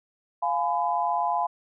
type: chord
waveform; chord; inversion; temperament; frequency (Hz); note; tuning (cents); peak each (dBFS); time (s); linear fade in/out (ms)
sine; F diminished; none; just; 698.5 / 838.1 / 1005.8; F5 / Ab5 / Cb6; 0 / +16 / +31; -27; 0.42-1.47; 10
effects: none